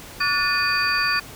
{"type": "tone cluster", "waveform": "sine", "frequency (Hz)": [1144, 1453, 1773, 2470, 4629], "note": ["D6", "F#6", "A6", "D#7", "D8"], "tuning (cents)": [-46, -32, 13, -13, -26], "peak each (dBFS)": -25, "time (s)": [0.2, 1.2], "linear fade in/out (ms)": 10, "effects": ["pink hiss -40 dBFS RMS until 1.35 s"]}